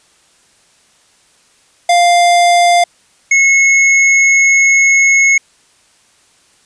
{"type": "tone pair in turn", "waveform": "square", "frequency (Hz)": [698.5, 2181], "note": ["F5", "C#7"], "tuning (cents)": [0, -29], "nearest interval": "octave + minor sixth", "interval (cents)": 1971, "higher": "second", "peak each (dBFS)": -7, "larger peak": "neither", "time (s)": [[1.89, 2.84], [3.31, 5.38]], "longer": "second", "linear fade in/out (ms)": 5, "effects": ["white hiss -51 dBFS RMS until 6.65 s", "resampled to 22050 Hz"]}